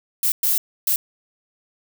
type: noise bursts at uneven times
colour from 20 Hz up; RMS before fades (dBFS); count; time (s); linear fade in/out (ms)
violet; -19; 3; 0.23-0.32 / 0.43-0.58 / 0.87-0.96; 2
effects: none